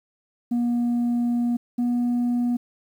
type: tone pair in turn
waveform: sine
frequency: 239.4 / 242.2 Hz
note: A#3 / B3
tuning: +46 / -34 cents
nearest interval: unison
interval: 20 cents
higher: second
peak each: -17 dBFS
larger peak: neither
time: 0.51-1.57 / 1.78-2.57 s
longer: first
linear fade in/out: 10 ms
effects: tanh soft clip ceiling -19 dBFS + 9-bit